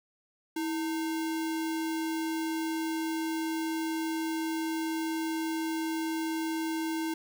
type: tone with sample-and-hold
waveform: sine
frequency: 322.9 Hz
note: E4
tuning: 36 cents flat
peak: -29 dBFS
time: 0.56-7.14 s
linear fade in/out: 5 ms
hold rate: 1225 Hz
effects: none